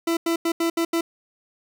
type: tone bursts at uneven times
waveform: 40% pulse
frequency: 333.8 Hz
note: E4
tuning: 22 cents sharp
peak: -19 dBFS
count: 6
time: 0.07-0.17 / 0.26-0.36 / 0.45-0.52 / 0.6-0.7 / 0.77-0.85 / 0.93-1.01 s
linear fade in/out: 5 ms
effects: none